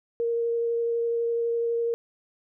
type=tone with vibrato; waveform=sine; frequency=466.2 Hz; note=A#4; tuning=in tune; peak=-23 dBFS; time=0.2-1.94 s; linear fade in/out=0 ms; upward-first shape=sine; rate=12 Hz; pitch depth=8 cents each way; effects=none